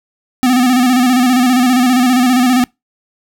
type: tone with vibrato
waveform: square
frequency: 251.2 Hz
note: B3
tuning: 30 cents sharp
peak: -9 dBFS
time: 0.43-2.64 s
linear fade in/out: 0 ms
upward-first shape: square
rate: 15 Hz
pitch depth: 51 cents each way
effects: noise-tail reverb RT60 0.2 s tail -26 dB re dry